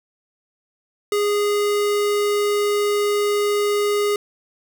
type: tone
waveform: square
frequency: 412.2 Hz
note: G#4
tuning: 13 cents flat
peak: -18 dBFS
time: 1.12-4.16 s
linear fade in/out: 2 ms
effects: none